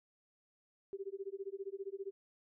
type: tone with tremolo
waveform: sine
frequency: 392 Hz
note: G4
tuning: in tune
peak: -37 dBFS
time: 0.93-2.11 s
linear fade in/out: 0 ms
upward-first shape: sine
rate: 15 Hz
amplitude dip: 100%
effects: none